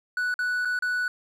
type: tone with dropouts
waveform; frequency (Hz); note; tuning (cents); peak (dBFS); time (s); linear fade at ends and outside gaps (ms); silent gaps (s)
triangle; 1480; F#6; 0; -22; 0.17-1.08; 2; 0.341-0.39 / 0.65-0.654 / 0.79-0.823
effects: none